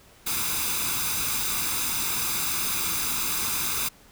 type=noise with comb filter; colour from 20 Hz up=white; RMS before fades=-27 dBFS; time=0.26-3.89 s; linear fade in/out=10 ms; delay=0.81 ms; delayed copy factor=+0.65; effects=pink hiss -54 dBFS RMS until 4.11 s